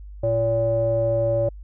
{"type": "tone with low-pass filter", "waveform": "square", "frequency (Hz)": 114.1, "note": "A#2", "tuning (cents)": -37, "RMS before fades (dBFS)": -21, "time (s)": [0.23, 1.49], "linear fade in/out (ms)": 5, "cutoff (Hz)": 570, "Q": 9.9, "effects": ["added 50 Hz sine -36 dBFS peak until 1.63 s"]}